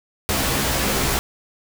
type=noise with comb filter; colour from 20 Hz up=pink; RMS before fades=-21 dBFS; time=0.29-1.19 s; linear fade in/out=0 ms; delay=15 ms; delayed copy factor=+0.85; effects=none